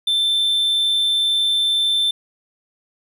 triangle tone, 3549 Hz, A7, 14 cents sharp, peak -14 dBFS, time 0.07-2.11 s, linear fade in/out 5 ms, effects none

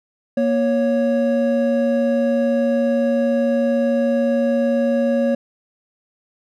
triangle tone pair together, 236.7 / 554.4 Hz, A#3 / C#5, +27 / 0 cents, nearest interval octave + minor third, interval 1473 cents, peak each -16 dBFS, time 0.37-5.35 s, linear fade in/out 5 ms, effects none

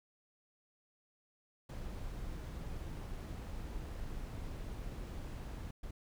brown noise bursts at uneven times, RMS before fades -43 dBFS, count 2, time 1.69-5.71 / 5.83-5.91 s, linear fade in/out 5 ms, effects none

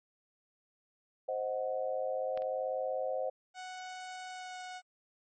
sine chord, C diminished, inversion none, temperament equal with one note detuned, 523.3 / 624.1 / 740 Hz, C5 / Eb5 / Gb5, 0 / +5 / 0 cents, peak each -34 / -37 / -39 dBFS, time 1.28-3.3 s, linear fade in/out 10 ms
clicks, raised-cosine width 0.3 ms, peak -28 / -38 dBFS, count 2, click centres 2.375 / 2.421 s
sawtooth tone with pitch glide, 740 to 734.9 Hz, F#5 to F#5, 0 to -12 cents, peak -38 dBFS, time 3.54-4.82 s, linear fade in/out 50 ms, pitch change -12 cents, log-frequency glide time 4.29-4.57 s
effects MP3 32 kbps

